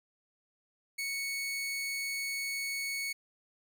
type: tone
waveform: sawtooth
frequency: 2217 Hz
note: C#7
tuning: in tune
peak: -30 dBFS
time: 0.98-3.13 s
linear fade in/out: 10 ms
effects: none